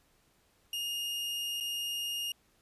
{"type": "tone with dropouts", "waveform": "40% pulse", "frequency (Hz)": 2842, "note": "F7", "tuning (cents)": 30, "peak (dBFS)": -32, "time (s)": [0.73, 2.32], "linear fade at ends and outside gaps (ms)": 2, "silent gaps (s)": [1.602, 1.607], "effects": ["pink hiss -69 dBFS RMS until 2.61 s", "resampled to 32000 Hz"]}